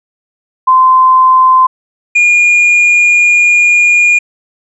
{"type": "tone pair in turn", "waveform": ["sine", "triangle"], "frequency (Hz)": [1034, 2428], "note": ["C6", "D#7"], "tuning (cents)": [-21, -43], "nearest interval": "octave + minor third", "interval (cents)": 1478, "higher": "second", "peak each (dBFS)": -3, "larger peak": "neither", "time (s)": [[0.67, 1.67], [2.15, 4.19]], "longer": "second", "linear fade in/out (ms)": 10, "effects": ["resampled to 24000 Hz"]}